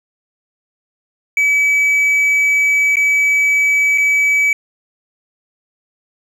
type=tone with dropouts; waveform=triangle; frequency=2288 Hz; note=D7; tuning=46 cents flat; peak=-9 dBFS; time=1.37-4.53 s; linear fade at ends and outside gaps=2 ms; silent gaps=2.957-2.968 / 3.977-3.981 s; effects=none